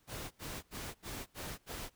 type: noise bursts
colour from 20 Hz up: pink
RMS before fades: -43 dBFS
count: 6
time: 0.07-1.9 s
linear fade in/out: 50 ms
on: 240 ms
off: 78 ms
effects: pink hiss -71 dBFS RMS until 1.95 s